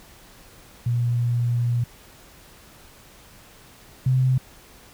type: tone pair in turn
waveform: sine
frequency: 119.9 / 129.37 Hz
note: A#2 / C3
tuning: +49 / -19 cents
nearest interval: minor second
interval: 132 cents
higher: second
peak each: -19 / -16 dBFS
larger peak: second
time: 0.86-1.84 / 4.06-4.38 s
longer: first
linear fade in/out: 5 ms
effects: pink hiss -49 dBFS RMS until 4.93 s